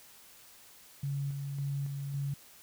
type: tone with tremolo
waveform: sine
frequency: 140 Hz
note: C#3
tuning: 18 cents sharp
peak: -31 dBFS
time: 1.03-2.34 s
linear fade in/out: 5 ms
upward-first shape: square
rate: 1.8 Hz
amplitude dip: 35%
effects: white hiss -56 dBFS RMS until 2.62 s